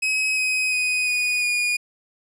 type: tone with pitch steps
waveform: 40% pulse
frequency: 2548 / 2522 / 2496 / 2470 / 2444 Hz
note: D#7 / D#7 / D#7 / D#7 / D#7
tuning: +41 / +23 / +5 / -13 / -32 cents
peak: -19 dBFS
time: 0.02-1.77 s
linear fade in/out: 10 ms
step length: 350 ms
effects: low-pass 12000 Hz 12 dB/octave